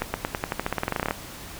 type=accelerating click train; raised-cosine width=0.5 ms; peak=-9 dBFS; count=19; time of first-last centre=0.02-1.109 s; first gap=120 ms; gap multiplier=0.91; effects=pink hiss -40 dBFS RMS until 1.59 s